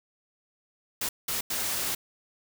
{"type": "noise bursts at uneven times", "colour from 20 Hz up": "white", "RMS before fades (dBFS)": -30, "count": 3, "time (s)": [[1.01, 1.09], [1.28, 1.41], [1.5, 1.95]], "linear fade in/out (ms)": 5, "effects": []}